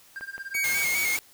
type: tone with tremolo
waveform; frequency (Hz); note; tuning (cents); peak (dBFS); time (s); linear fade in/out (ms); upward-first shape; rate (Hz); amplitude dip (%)
triangle; 1593; G6; +27; -30; 0.16-0.82; 0; sine; 17; 90
type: click train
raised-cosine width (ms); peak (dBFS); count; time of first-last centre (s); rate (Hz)
0.5; -27; 4; 0.21-0.72; 5.88
type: tone with vibrato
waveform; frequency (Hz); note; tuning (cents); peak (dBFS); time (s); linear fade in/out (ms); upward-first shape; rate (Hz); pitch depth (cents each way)
45% pulse; 2200; C#7; -14; -24; 0.54-1.17; 10; square; 4.9; 41
type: noise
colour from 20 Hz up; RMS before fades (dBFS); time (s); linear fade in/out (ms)
white; -32; 0.64-1.19; 0
effects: white hiss -55 dBFS RMS until 1.33 s